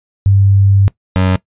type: tone pair in turn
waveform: sine / 25% pulse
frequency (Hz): 98.6 / 93.07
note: G2 / F#2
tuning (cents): +11 / +11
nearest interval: minor second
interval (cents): 100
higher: first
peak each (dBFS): -6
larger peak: neither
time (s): 0.26-0.88 / 1.16-1.36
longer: first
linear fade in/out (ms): 0
effects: noise-tail reverb RT60 0.1 s tail -19 dB re dry + resampled to 8000 Hz